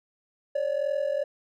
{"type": "ring-modulated tone", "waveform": "triangle", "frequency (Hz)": 570, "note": "C#5", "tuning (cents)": 48, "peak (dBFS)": -19, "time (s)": [0.55, 1.24], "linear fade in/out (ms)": 5, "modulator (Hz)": 21.2, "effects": ["tanh soft clip ceiling -17 dBFS"]}